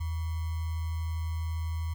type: tone with sample-and-hold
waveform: sine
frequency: 81.2 Hz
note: E2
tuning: 26 cents flat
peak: -29 dBFS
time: 0-1.94 s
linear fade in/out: 10 ms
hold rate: 1050 Hz
effects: none